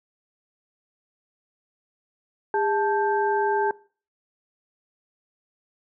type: tone cluster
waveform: sine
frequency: 405.7 / 875 / 1574 Hz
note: G#4 / A5 / G6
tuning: -41 / -10 / +7 cents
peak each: -24 / -23 / -30 dBFS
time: 2.54-3.71 s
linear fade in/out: 2 ms
effects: noise-tail reverb RT60 0.4 s tail -21 dB re dry